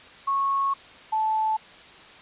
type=tone pair in turn; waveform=sine; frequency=1100 / 873.1 Hz; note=C#6 / A5; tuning=-14 / -14 cents; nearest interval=major third; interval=400 cents; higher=first; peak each=-21 dBFS; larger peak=neither; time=0.27-0.74 / 1.12-1.57 s; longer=first; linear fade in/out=10 ms; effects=white hiss -47 dBFS RMS until 2.21 s + resampled to 8000 Hz